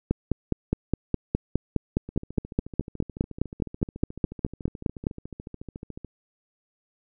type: two click trains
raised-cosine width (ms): 3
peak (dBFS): -9 / -24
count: 25 / 56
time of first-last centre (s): 0.11-5.069 / 2.09-6.047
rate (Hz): 4.84 / 13.9
effects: none